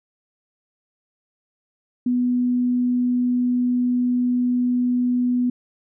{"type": "tone", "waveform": "sine", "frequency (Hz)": 246.9, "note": "B3", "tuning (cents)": 0, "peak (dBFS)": -17, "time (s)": [2.06, 5.5], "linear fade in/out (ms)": 5, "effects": []}